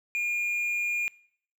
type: tone with amplitude modulation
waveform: triangle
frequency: 2420 Hz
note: D#7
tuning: 49 cents flat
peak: -23 dBFS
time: 0.15-1.08 s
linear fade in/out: 0 ms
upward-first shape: sine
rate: 197 Hz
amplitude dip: 30%
effects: noise-tail reverb RT60 0.6 s tail -22 dB re dry